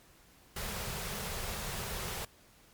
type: band-stop noise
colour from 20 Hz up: pink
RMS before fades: -38 dBFS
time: 0.56-2.25 s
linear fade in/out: 5 ms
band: 230 to 360 Hz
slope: 96 dB/octave
effects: pink hiss -61 dBFS RMS until 2.73 s + MP3 96 kbps